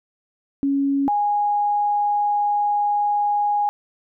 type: tone pair in turn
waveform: sine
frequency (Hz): 277.7 / 825.2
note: C#4 / G#5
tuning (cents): +3 / -11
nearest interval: octave + perfect fifth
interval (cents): 1886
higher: second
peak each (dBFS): -17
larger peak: neither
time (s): 0.63-1.08 / 1.08-3.69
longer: second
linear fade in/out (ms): 0
effects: none